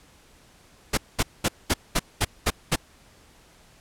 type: noise bursts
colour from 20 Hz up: pink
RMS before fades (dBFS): -21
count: 8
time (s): 0.93-2.76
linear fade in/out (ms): 10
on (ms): 45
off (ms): 210
effects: pink hiss -55 dBFS RMS until 3.8 s + low-pass 11000 Hz 12 dB/octave